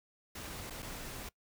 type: noise with dropouts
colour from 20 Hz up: pink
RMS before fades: -44 dBFS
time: 0.35-1.29 s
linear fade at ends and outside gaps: 5 ms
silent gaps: 0.7-0.705 / 0.823-0.826 s
effects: noise-tail reverb RT60 0.1 s tail -21 dB re dry